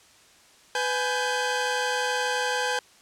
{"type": "tone cluster", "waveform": "sawtooth", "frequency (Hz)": [499.1, 838, 1569], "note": ["B4", "G#5", "G6"], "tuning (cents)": [18, 15, 1], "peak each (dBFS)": -25, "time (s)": [0.75, 2.79], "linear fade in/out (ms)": 2, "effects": ["white hiss -55 dBFS RMS until 3.01 s", "low-pass 8000 Hz 12 dB/octave"]}